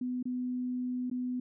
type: tone with dropouts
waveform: sine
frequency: 250 Hz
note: B3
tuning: 21 cents sharp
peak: -31 dBFS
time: 0.01-1.4 s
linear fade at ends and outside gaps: 5 ms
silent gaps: 0.228-0.254 / 1.1-1.112 s
effects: none